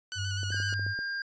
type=tone with vibrato; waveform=15% pulse; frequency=1475 Hz; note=F#6; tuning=6 cents flat; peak=-28 dBFS; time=0.12-0.74 s; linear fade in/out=0 ms; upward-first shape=square; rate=7.9 Hz; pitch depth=27 cents each way
type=tone with pitch glide; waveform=sine; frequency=98 to 99.54 Hz; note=G2 to G2; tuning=0 to +27 cents; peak=-31 dBFS; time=0.15-0.95 s; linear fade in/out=50 ms; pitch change=+27 cents; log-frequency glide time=0.55-0.72 s
type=clicks; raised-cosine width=2 ms; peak=-31 dBFS; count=8; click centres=0.432 / 0.505 / 0.545 / 0.601 / 0.727 / 0.795 / 0.865 / 0.99 s
type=tone; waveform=square; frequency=1603 Hz; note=G6; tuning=38 cents sharp; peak=-32 dBFS; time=0.52-1.22 s; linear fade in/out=2 ms
effects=resampled to 16000 Hz